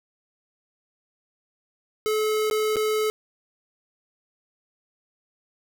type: tone with dropouts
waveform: square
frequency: 430.6 Hz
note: A4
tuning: 37 cents flat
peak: -22 dBFS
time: 2.06-3.1 s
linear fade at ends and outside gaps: 0 ms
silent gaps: 2.5-2.511 / 2.759-2.767 s
effects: none